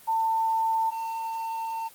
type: tone pair in turn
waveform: sine / triangle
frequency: 896 / 902.8 Hz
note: A5 / A5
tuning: +31 / +44 cents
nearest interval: unison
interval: 13 cents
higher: second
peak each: -22 / -27 dBFS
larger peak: first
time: 0.07-0.91 / 0.91-1.89 s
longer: second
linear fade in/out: 20 ms
effects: white hiss -51 dBFS RMS until 1.94 s + Opus 24 kbps